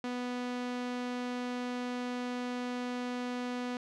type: tone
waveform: sawtooth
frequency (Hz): 246.9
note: B3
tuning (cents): 0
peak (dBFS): -30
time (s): 0.04-3.77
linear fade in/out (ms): 2
effects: low-pass 5000 Hz 12 dB/octave